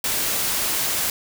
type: noise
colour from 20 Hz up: white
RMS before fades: -23 dBFS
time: 0.04-1.1 s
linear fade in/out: 2 ms
effects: none